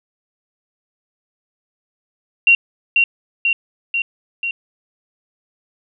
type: tone with echo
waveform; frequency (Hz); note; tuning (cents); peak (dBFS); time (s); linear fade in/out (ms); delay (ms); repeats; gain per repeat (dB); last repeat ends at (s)
sine; 2752; F7; -26; -7; 2.47-2.55; 2; 490; 4; -3; 4.51
effects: none